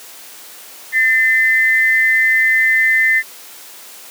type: tone pair together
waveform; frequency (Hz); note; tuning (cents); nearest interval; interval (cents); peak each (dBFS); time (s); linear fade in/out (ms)
sine; 1795.3 / 2055; A6 / C7; +34 / -32; major second; 234; -13; 0.92-3.23; 50
effects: white hiss -37 dBFS RMS until 4.1 s + high-pass 300 Hz 12 dB/octave